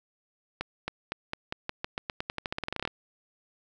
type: accelerating click train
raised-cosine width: 0.3 ms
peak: -15 dBFS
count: 23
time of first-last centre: 0.61-2.876 s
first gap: 270 ms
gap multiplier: 0.89
effects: none